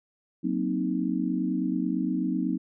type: chord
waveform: sine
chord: C half-diminished seventh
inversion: second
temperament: equal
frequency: 185 / 233.1 / 261.6 / 311.1 Hz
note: Gb3 / Bb3 / C4 / Eb4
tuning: 0 / 0 / 0 / 0 cents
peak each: -30 / -32 / -29 / -30 dBFS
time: 0.43-2.58 s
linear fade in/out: 20 ms
effects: none